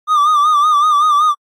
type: tone with vibrato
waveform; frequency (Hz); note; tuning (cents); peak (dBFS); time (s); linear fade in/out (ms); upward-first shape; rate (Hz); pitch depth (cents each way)
triangle; 1200; D6; +37; -7; 0.07-1.35; 50; sine; 5.3; 73
effects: AAC 48 kbps